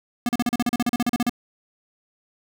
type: tone bursts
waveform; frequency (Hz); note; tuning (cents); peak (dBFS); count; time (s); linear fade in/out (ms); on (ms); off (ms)
square; 240.8; B3; -44; -19; 16; 0.26-1.295; 2; 30; 37
effects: none